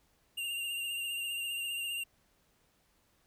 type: tone with vibrato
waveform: square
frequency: 2794 Hz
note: F7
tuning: in tune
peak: -35 dBFS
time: 0.37-2.04 s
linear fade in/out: 10 ms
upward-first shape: triangle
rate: 15 Hz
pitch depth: 39 cents each way
effects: pink hiss -71 dBFS RMS until 3.26 s